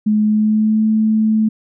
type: tone with pitch glide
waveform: sine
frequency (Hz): 212.6 to 217.9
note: G#3 to A3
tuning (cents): +41 to -17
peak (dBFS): -11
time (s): 0.06-1.49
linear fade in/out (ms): 10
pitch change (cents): +42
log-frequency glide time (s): 0.23-0.85
effects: none